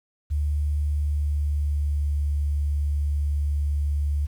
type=tone with pitch glide; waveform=sine; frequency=73.7 to 72.69 Hz; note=D2 to D2; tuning=+7 to -17 cents; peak=-21 dBFS; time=0.3-4.27 s; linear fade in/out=20 ms; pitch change=-24 cents; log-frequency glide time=0.82-2.17 s; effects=9-bit